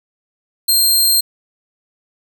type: tone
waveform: 15% pulse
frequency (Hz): 4186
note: C8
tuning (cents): 0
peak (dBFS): -4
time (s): 0.68-1.21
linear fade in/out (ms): 10
effects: none